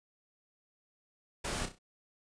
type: noise with echo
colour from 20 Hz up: pink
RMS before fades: -36 dBFS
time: 1.44-1.66 s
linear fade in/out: 10 ms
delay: 32 ms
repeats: 4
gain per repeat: -8 dB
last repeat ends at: 1.788 s
effects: resampled to 22050 Hz